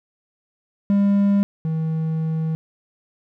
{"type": "tone pair in turn", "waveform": "triangle", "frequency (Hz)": [200.5, 159.85], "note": ["G3", "D#3"], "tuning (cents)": [39, 47], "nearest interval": "major third", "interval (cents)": 392, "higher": "first", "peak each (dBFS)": [-12, -18], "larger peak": "first", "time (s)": [[0.9, 1.43], [1.65, 2.55]], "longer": "second", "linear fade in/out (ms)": 0, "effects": []}